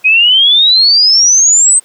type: exponential sweep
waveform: sine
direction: up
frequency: 2489 to 8372 Hz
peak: -4 dBFS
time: 0.04-1.8 s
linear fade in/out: 20 ms
effects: pink hiss -46 dBFS RMS until 1.84 s + high-pass 300 Hz 12 dB/octave